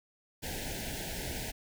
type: band-stop noise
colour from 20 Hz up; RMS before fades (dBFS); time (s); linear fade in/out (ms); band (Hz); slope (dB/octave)
pink; -38; 0.42-1.52; 20; 900 to 1500; 96
effects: none